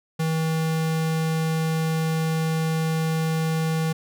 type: tone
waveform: square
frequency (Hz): 160.4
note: E3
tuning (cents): -47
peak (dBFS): -22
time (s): 0.19-3.93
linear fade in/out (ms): 10
effects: none